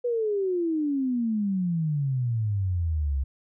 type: exponential sweep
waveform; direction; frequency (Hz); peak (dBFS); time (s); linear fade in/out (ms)
sine; down; 493.9 to 65.41; -23; 0.04-3.24; 10
effects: none